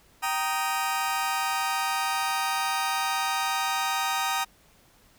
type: chord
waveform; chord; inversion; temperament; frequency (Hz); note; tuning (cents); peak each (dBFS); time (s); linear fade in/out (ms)
sawtooth; Eb major; first; just; 777.8 / 933.4 / 1244.5; G5 / Bb5 / Eb6; -14 / +2 / 0; -26; 0.22-4.45; 20
effects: pink hiss -59 dBFS RMS until 5.18 s